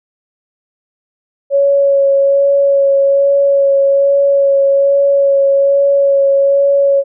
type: tone with vibrato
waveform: sine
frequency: 556 Hz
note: C#5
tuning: 5 cents sharp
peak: -7 dBFS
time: 1.5-7.04 s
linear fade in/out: 50 ms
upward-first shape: sine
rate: 1.2 Hz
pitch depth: 13 cents each way
effects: none